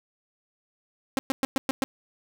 sawtooth tone bursts, 266.9 Hz, C4, 35 cents sharp, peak -18 dBFS, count 6, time 1.17-1.84 s, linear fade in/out 0 ms, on 20 ms, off 110 ms, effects none

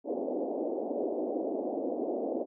pink band-pass noise, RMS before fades -33 dBFS, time 0.04-2.46 s, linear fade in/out 50 ms, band 260 to 690 Hz, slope 48 dB/octave, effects none

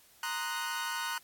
sawtooth chord, C half-diminished seventh, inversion third, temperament equal, 932.3 / 1046.5 / 1244.5 / 1480 Hz, Bb5 / C6 / Eb6 / Gb6, 0 / 0 / 0 / 0 cents, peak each -34 / -38 / -38 / -33 dBFS, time 0.23-1.18 s, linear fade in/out 2 ms, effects white hiss -61 dBFS RMS until 1.23 s + AAC 64 kbps

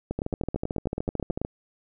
two click trains, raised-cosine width 2 ms, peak -15 / -15 dBFS, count 13 / 18, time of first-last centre 0.11-1.416 / 0.19-1.449 s, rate 9.19 / 13.5 Hz, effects none

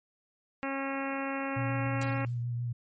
harmonic tone, 272.6 Hz, C#4, 29 cents flat, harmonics 1 / 2 / 3 / 4 / 5 / 6 / 7 / 8 / 9 / 10, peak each -35 / -38 / -40 / -41 / -42 / -43 / -43 / -44 / -45 / -45 dBFS, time 0.63-2.25 s, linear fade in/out 0 ms
sine tone with vibrato, 120 Hz, B2, 49 cents flat, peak -30 dBFS, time 1.56-2.73 s, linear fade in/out 10 ms, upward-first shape triangle, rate 6.8 Hz, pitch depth 26 cents each way
white noise with exponential decay, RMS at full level -38 dBFS, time 2.01-2.43 s, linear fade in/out 5 ms, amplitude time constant 90 ms
effects MP3 32 kbps

